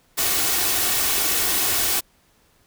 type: noise with comb filter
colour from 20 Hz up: white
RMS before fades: -21 dBFS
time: 0.17-2.01 s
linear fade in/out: 20 ms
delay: 2.7 ms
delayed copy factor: +0.5
effects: pink hiss -60 dBFS RMS until 2.66 s